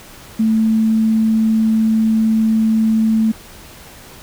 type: tone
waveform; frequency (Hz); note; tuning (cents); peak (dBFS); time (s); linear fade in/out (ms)
sine; 221.1; A3; +9; -11; 0.39-3.32; 10
effects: pink hiss -39 dBFS RMS until 4.22 s